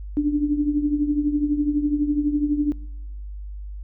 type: tone with tremolo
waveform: sine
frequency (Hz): 293.7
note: D4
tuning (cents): 0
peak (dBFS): -15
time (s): 0.17-2.72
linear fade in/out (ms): 0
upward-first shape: triangle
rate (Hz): 12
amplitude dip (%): 75
effects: noise-tail reverb RT60 1.0 s tail -24 dB re dry + added 50 Hz sine -31 dBFS peak until 3.83 s